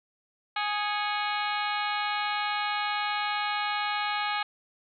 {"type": "harmonic tone with a mistuned harmonic", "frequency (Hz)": 415.3, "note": "G#4", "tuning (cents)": 0, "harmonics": [2, 3, 4, 5, 6, 7, 8, 9, 10], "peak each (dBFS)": [-31, -33, -35, -36, -39, -39, -41, -41, -41], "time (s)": [0.56, 4.43], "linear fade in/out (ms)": 5, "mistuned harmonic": 5, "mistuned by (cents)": 100, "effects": []}